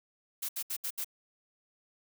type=noise bursts; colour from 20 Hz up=blue; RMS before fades=-35 dBFS; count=5; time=0.42-1.045 s; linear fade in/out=10 ms; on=69 ms; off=70 ms; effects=none